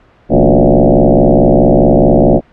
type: tone with frequency modulation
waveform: sine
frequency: 169.9 Hz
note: F3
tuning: 47 cents flat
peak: -4 dBFS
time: 0.29-2.41 s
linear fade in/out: 50 ms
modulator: 64.7 Hz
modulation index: 7.8
effects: pink hiss -46 dBFS RMS until 2.52 s + low-pass 2000 Hz 12 dB/octave